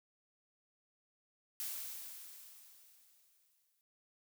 blue noise with exponential decay, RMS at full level -40 dBFS, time 1.6-3.81 s, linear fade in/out 0 ms, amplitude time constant 480 ms, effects none

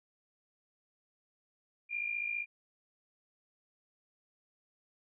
sine tone with amplitude modulation, 2400 Hz, D7, 37 cents sharp, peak -30 dBFS, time 1.89-2.46 s, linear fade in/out 50 ms, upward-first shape sine, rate 55 Hz, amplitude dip 70%, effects none

